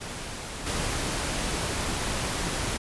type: noise with level steps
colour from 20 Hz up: pink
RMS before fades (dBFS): -36 / -29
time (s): 0-2.78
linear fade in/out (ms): 20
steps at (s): 0.66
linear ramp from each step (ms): 10
effects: resampled to 24000 Hz